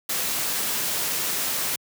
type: noise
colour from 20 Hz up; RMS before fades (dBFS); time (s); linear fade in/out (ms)
white; -26; 0.09-1.76; 5
effects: high-pass 100 Hz 12 dB/octave